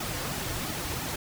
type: noise with flanger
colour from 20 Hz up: pink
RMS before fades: -33 dBFS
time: 0-1.16 s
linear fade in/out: 5 ms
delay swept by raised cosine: 1.8 to 5.2 ms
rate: 2.9 Hz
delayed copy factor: -0.85
effects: none